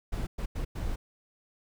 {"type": "noise bursts at uneven times", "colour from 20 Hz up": "brown", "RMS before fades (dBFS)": -32, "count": 4, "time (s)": [[0.12, 0.27], [0.38, 0.46], [0.55, 0.65], [0.75, 0.96]], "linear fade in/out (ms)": 10, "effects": []}